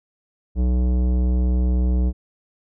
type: tone with tanh clipping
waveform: sine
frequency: 61.9 Hz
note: B1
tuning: 5 cents sharp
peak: -18 dBFS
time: 0.55-2.13 s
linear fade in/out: 50 ms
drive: 15 dB
effects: none